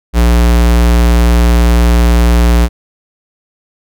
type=tone; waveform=square; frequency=59 Hz; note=A#1; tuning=22 cents sharp; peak=-6 dBFS; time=0.13-2.69 s; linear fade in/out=50 ms; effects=none